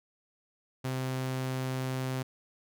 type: tone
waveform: sawtooth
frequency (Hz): 130.1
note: C3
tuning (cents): -9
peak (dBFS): -27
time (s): 0.84-2.23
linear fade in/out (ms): 10
effects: none